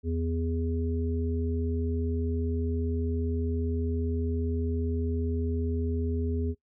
harmonic tone, 82.5 Hz, E2, 2 cents sharp, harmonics 1 / 3 / 5, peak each -28 / -33 / -35 dBFS, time 0.03-6.55 s, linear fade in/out 50 ms, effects noise-tail reverb RT60 0.1 s tail -19 dB re dry

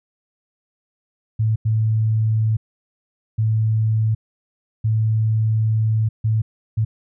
sine tone bursts at uneven times, 110 Hz, A2, in tune, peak -15 dBFS, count 6, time 1.39-1.56 / 1.65-2.57 / 3.38-4.15 / 4.84-6.09 / 6.24-6.42 / 6.77-6.85 s, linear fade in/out 10 ms, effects none

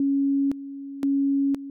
sine tone with tremolo, 277.2 Hz, C#4, in tune, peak -19 dBFS, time 0-1.7 s, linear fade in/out 2 ms, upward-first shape square, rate 0.97 Hz, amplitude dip 80%, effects none

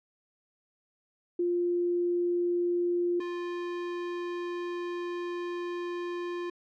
sine / square tone pair in turn, 350.2 / 350.2 Hz, F4 / F4, +5 / +5 cents, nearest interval unison, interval 0 cents, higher neither, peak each -25 / -33 dBFS, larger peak first, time 1.39-3.2 / 3.2-6.5 s, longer second, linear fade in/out 5 ms, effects low-pass 3000 Hz 12 dB/octave

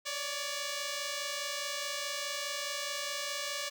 5% pulse tone pair together, 562.5 / 587.3 Hz, C#5 / D5, +25 / 0 cents, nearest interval minor second, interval 75 cents, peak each -26 dBFS, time 0.05-3.7 s, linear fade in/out 20 ms, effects none

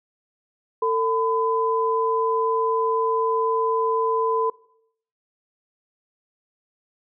sine tone pair together, 449 / 1008 Hz, A4 / B5, +35 / +35 cents, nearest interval octave + major second, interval 1400 cents, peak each -21 / -22 dBFS, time 0.82-4.5 s, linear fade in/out 5 ms, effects noise-tail reverb RT60 0.7 s tail -22 dB re dry

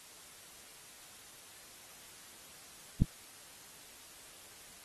click, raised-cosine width 5 ms, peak -12 dBFS, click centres 3.02 s, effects white hiss -54 dBFS RMS until 4.84 s + AAC 32 kbps

